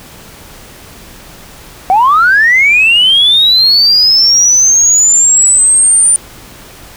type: linear sweep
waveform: sine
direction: up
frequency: 728 to 9230 Hz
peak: -3 dBFS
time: 1.9-6.16 s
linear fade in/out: 0 ms
effects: tanh soft clip ceiling 0 dBFS + pink hiss -34 dBFS RMS until 6.96 s